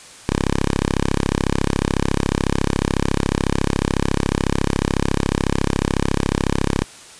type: tone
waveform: 5% pulse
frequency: 34 Hz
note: C#1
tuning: 33 cents flat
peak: -6 dBFS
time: 0.29-6.84 s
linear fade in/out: 0 ms
effects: white hiss -41 dBFS RMS until 7.19 s + resampled to 22050 Hz